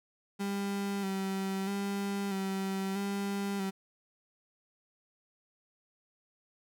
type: tone with vibrato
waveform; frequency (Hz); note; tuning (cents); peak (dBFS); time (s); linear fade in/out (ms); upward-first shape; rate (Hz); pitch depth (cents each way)
35% pulse; 196; G3; 0; -30; 0.39-3.71; 20; square; 0.78; 29
effects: none